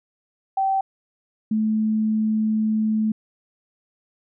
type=tone pair in turn; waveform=sine; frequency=774 / 217.2 Hz; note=G5 / A3; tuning=-22 / -22 cents; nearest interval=octave + minor seventh; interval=2200 cents; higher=first; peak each=-18 / -18 dBFS; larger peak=neither; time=0.57-0.81 / 1.51-3.12 s; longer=second; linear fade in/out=5 ms; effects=none